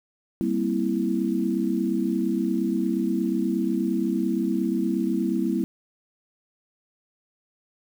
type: chord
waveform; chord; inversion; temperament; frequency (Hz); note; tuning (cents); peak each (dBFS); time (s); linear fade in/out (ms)
sine; C dominant seventh; second; equal; 196 / 233.1 / 261.6 / 329.6; G3 / Bb3 / C4 / E4; 0 / 0 / 0 / 0; -27 / -27 / -29 / -26; 0.41-5.64; 0
effects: 8-bit